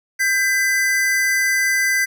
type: tone pair together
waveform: square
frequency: 1585.3 / 2009 Hz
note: G6 / B6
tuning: +19 / +29 cents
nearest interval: major third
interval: 410 cents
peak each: -21 / -18 dBFS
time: 0.19-2.06 s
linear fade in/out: 20 ms
effects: none